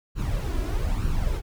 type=noise with flanger; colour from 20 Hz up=brown; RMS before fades=-25 dBFS; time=0.15-1.42 s; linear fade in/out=50 ms; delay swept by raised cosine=0.7 to 3 ms; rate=1.1 Hz; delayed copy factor=+0.65; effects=none